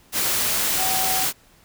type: tone in noise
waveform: sine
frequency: 755 Hz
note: F#5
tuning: 35 cents sharp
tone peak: -26 dBFS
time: 0.76-1.27 s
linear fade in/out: 50 ms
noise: white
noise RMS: -22 dBFS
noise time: 0.12-1.33 s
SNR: -7 dB
effects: pink hiss -55 dBFS RMS until 1.64 s